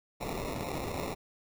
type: noise with sample-and-hold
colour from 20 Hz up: blue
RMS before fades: -36 dBFS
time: 0.2-1.15 s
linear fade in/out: 20 ms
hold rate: 1575 Hz
effects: none